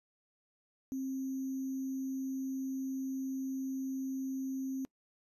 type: tone with sample-and-hold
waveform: sine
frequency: 265.7 Hz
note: C4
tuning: 27 cents sharp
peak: -34 dBFS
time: 0.92-4.85 s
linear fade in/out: 0 ms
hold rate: 6300 Hz
effects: noise-tail reverb RT60 0.1 s tail -24 dB re dry + resampled to 32000 Hz